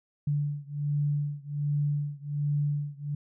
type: beating tone pair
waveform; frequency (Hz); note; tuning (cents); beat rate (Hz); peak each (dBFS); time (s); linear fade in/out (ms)
sine; 145.2 / 146.5; D3 / D3; -19 / -4; 1.3; -29 / -30; 0.27-3.15; 5
effects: none